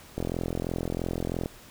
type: click train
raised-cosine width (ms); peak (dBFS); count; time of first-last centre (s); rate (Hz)
2; -16; 56; 0.18-1.459; 43
effects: pink hiss -50 dBFS RMS until 1.7 s